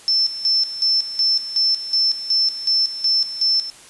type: tone with tremolo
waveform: sine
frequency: 5320 Hz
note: E8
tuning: 15 cents sharp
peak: -14 dBFS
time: 0.08-3.7 s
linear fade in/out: 0 ms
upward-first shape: square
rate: 2.7 Hz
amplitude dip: 75%
effects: white hiss -44 dBFS RMS until 3.89 s + resampled to 24000 Hz